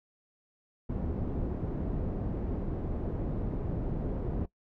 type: low-pass noise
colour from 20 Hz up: pink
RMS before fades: -33 dBFS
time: 0.89-4.46 s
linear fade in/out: 10 ms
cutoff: 400 Hz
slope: 12 dB/octave
effects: noise-tail reverb RT60 0.1 s tail -20 dB re dry